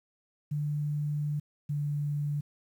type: tone pair in turn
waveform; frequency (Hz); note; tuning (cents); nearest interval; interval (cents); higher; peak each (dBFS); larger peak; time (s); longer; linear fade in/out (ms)
sine; 147.9 / 146.2; D3 / D3; +13 / -7; unison; 20; first; -28; neither; 0.51-1.4 / 1.69-2.41; first; 10
effects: 10-bit